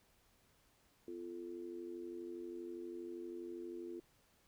sine tone with amplitude modulation, 345.1 Hz, F4, 21 cents flat, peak -40 dBFS, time 1.08-4 s, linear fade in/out 2 ms, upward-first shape sine, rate 92.5 Hz, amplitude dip 85%, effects pink hiss -72 dBFS RMS until 4.47 s

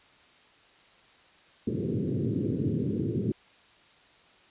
pink band-pass noise, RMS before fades -29 dBFS, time 1.67-3.32 s, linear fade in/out 5 ms, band 100 to 430 Hz, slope 48 dB/octave, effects white hiss -58 dBFS RMS until 4.5 s + resampled to 8000 Hz

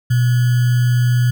sine tone with sample-and-hold, 122.4 Hz, B2, 15 cents flat, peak -11 dBFS, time 0.1-1.31 s, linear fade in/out 10 ms, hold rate 1575 Hz, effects none

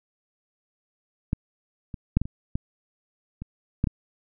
clicks, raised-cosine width 5 ms, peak -11 / -22 / -6 / -14 / -22 / -14 / -22 / -9 / -13 dBFS, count 9, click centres 1.331 / 1.942 / 2.17 / 2.216 / 2.255 / 2.555 / 3.42 / 3.841 / 3.872 s, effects none

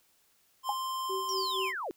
square tone with pitch glide, 1046.5 to 1037.5 Hz, C6 to C6, 0 to -15 cents, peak -33 dBFS, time 0.63-1.73 s, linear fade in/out 50 ms, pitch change -15 cents, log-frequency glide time 1.25-1.46 s
sine tone with exponential decay, 822 Hz, G#5, 18 cents flat, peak -23 dBFS, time 0.69-0.77 s, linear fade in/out 2 ms, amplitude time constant 17 ms
sine tone with tremolo, 382.2 Hz, G4, 44 cents flat, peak -32 dBFS, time 1.09-1.75 s, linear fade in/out 10 ms, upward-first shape sine, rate 4.3 Hz, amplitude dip 85%
sine linear sweep, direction down, 5730 to 293.6 Hz, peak -33 dBFS, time 1.29-1.91 s, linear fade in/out 0 ms
effects white hiss -68 dBFS RMS until 1.96 s

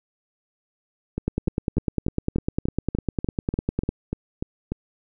two click trains, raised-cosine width 3 ms, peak -9 / -13 dBFS, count 27 / 13, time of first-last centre 1.28-3.89 / 1.18-4.72 s, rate 9.96 / 3.39 Hz, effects none

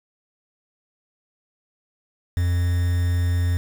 triangle tone with quantisation, 87.9 Hz, F2, 12 cents sharp, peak -16 dBFS, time 2.37-3.57 s, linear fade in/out 0 ms, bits 6, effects none

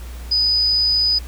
sine tone, 4978 Hz, D#8, in tune, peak -14 dBFS, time 0.31-1.19 s, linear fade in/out 10 ms, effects added 60 Hz sine -30 dBFS peak until 1.27 s + pink hiss -42 dBFS RMS until 1.27 s

